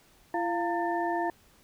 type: tone cluster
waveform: sine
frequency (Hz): 339.8 / 696 / 912 / 1779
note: F4 / F5 / A#5 / A6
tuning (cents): -47 / -6 / -38 / +19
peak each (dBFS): -31 / -31 / -32 / -37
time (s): 0.34-1.3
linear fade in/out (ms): 2
effects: pink hiss -61 dBFS RMS until 1.63 s